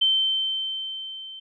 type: tone with level ramp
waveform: sine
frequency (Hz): 3100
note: G7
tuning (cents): -20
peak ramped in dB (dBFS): -16 to -37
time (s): 0.01-1.4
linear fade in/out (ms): 10
effects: none